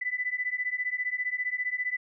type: beating tone pair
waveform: sine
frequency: 1987 / 2002 Hz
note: B6 / B6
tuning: +10 / +23 cents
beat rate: 15 Hz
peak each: -31 dBFS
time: 0.01-1.97 s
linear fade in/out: 10 ms
effects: none

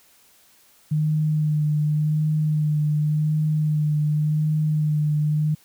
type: tone with vibrato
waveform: sine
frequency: 152.2 Hz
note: D#3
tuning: 38 cents flat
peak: -18 dBFS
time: 0.91-5.55 s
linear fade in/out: 10 ms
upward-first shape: sine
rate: 0.89 Hz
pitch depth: 22 cents each way
effects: white hiss -56 dBFS RMS until 5.64 s

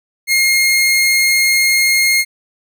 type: tone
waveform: sawtooth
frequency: 2139 Hz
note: C7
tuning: 38 cents sharp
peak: -7 dBFS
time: 0.27-2.25 s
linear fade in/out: 50 ms
effects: none

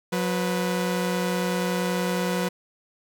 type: tone pair together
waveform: sawtooth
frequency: 181.51 / 493.9 Hz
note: F#3 / B4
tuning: -33 / 0 cents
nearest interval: octave + perfect fourth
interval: 1733 cents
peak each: -21 / -24 dBFS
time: 0.12-2.49 s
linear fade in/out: 10 ms
effects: none

